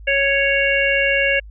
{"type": "harmonic tone", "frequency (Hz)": 554.4, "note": "C#5", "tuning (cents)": 0, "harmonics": [1, 3, 4, 5], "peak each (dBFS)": [-20, -20, -20, -20], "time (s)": [0.07, 1.4], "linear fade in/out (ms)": 10, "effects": ["added 52 Hz sine -35 dBFS peak until 1.5 s"]}